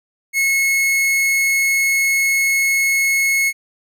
45% pulse tone, 2181 Hz, C#7, 29 cents flat, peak -14 dBFS, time 0.33-3.53 s, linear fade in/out 50 ms, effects none

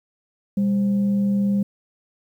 sine tone with frequency modulation, 200 Hz, G3, 35 cents sharp, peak -17 dBFS, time 0.57-1.63 s, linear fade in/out 5 ms, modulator 322 Hz, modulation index 0.23, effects 9-bit

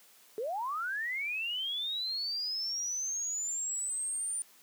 sine linear sweep, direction up, 410 to 9220 Hz, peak -32 dBFS, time 0.38-4.42 s, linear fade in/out 0 ms, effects white hiss -60 dBFS RMS until 4.62 s + high-pass 200 Hz 12 dB/octave

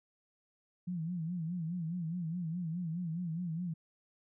sine tone with vibrato, 169.6 Hz, E3, 50 cents sharp, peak -34 dBFS, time 0.87-3.74 s, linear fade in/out 10 ms, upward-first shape sine, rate 4.8 Hz, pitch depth 120 cents each way, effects none

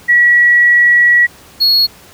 sine / triangle tone pair in turn, 1929 / 4330 Hz, B6 / C#8, -41 / -41 cents, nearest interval octave + major second, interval 1400 cents, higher second, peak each -5 / -6 dBFS, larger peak first, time 0.08-1.27 / 1.6-1.87 s, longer first, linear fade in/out 20 ms, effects pink hiss -40 dBFS RMS until 2.13 s + high-pass 60 Hz 12 dB/octave

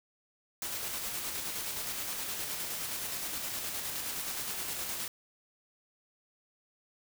white noise with tremolo, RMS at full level -36 dBFS, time 0.62-5.08 s, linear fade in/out 2 ms, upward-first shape square, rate 9.6 Hz, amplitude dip 25%, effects none

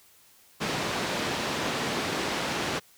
pink band-pass noise, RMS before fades -30 dBFS, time 0.6-2.8 s, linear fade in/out 20 ms, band 170 to 5100 Hz, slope 12 dB/octave, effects white hiss -58 dBFS RMS until 2.97 s

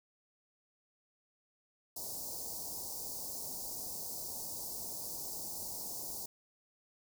white band-stop noise, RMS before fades -42 dBFS, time 1.96-6.26 s, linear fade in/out 5 ms, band 940 to 4600 Hz, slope 48 dB/octave, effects none

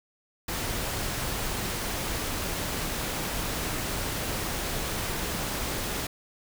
pink noise, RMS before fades -31 dBFS, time 0.48-6.07 s, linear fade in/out 5 ms, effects none

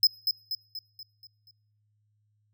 square tone with echo, 5100 Hz, D#8, 42 cents sharp, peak -17 dBFS, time 0.03-0.07 s, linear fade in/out 2 ms, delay 240 ms, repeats 6, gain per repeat -6 dB, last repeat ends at 1.51 s, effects noise-tail reverb RT60 0.8 s tail -25 dB re dry + added 105 Hz sine -68 dBFS peak until 2.53 s

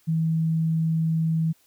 sine tone, 161.6 Hz, E3, 34 cents flat, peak -20 dBFS, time 0.07-1.53 s, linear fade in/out 20 ms, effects white hiss -62 dBFS RMS until 1.66 s

